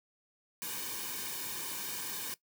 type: noise with comb filter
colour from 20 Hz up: white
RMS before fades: -39 dBFS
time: 0.62-2.34 s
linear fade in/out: 0 ms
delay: 1.5 ms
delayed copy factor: -0.8
effects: noise-tail reverb RT60 0.1 s tail -18 dB re dry